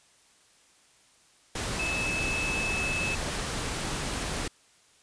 sine tone in noise, 2605 Hz, E7, 21 cents flat, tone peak -29 dBFS, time 1.79-3.15 s, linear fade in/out 5 ms, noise pink, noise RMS -32 dBFS, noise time 1.55-4.48 s, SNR 0 dB, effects white hiss -61 dBFS RMS until 5.02 s + resampled to 22050 Hz

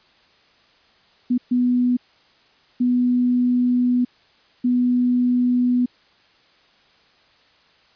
sine tone bursts at uneven times, 246.9 Hz, B3, in tune, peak -15 dBFS, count 4, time 1.3-1.38 / 1.51-1.97 / 2.8-4.05 / 4.64-5.86 s, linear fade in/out 10 ms, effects white hiss -56 dBFS RMS until 7.95 s + resampled to 11025 Hz

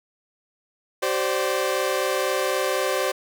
sawtooth chord, G suspended fourth, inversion none, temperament equal with one note detuned, 382.4 / 523.3 / 587.3 Hz, G4 / C5 / D5, -43 / 0 / 0 cents, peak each -23 / -21 / -23 dBFS, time 1.02-3.12 s, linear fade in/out 10 ms, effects none

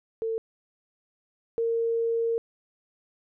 sine tone pair in turn, 450 / 460 Hz, A4 / A#4, +39 / -23 cents, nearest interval unison, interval 38 cents, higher second, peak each -26 / -23 dBFS, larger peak second, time 0.22-0.38 / 1.58-2.38 s, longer second, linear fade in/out 0 ms, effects none

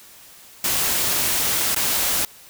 white noise with dropouts, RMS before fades -21 dBFS, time 0.64-2.25 s, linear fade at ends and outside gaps 2 ms, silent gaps 1.747-1.762 s, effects white hiss -46 dBFS RMS until 2.49 s

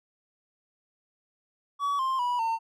triangle tone with pitch steps, 1135 / 1052.9 / 976.7 / 906.1 Hz, C#6 / C6 / B5 / A#5, +41 / +11 / -20 / -49 cents, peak -23 dBFS, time 1.79-2.59 s, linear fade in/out 50 ms, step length 200 ms, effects none

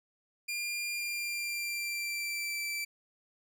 sawtooth tone with pitch glide, 2400 to 2332 Hz, D7 to D7, +37 to -13 cents, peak -30 dBFS, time 0.48-2.85 s, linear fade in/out 10 ms, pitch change -50 cents, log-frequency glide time 0.93-2.6 s, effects none

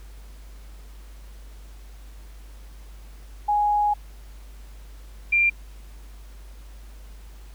sine tone pair in turn, 830.6 / 2380 Hz, G#5 / D7, 0 / +22 cents, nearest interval octave + tritone, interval 1822 cents, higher second, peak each -18 / -16 dBFS, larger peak second, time 3.48-3.94 / 5.32-5.5 s, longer first, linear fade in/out 10 ms, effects added 50 Hz sine -40 dBFS peak until 7.54 s + pink hiss -54 dBFS RMS until 7.54 s

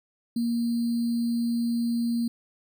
sine tone with sample-and-hold, 234.8 Hz, A#3, 13 cents sharp, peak -23 dBFS, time 0.36-2.28 s, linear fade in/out 5 ms, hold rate 4410 Hz, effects none

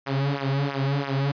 sawtooth tone with flanger, 138.59 Hz, C#3, in tune, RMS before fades -25 dBFS, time 0.06-1.32 s, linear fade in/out 10 ms, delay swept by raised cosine 0.22 to 4.42 ms, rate 3 Hz, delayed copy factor -1, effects resampled to 11025 Hz

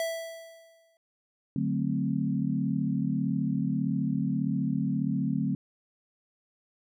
square tone with exponential decay, 659.3 Hz, E5, in tune, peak -27 dBFS, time 0-0.97 s, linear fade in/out 1 ms, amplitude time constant 210 ms
sine chord, D dominant seventh, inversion none, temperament equal, 146.83 / 185 / 220 / 261.6 Hz, D3 / F#3 / A3 / C4, 0 / 0 / 0 / 0 cents, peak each -31 dBFS, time 1.56-5.55 s, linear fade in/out 2 ms
effects none

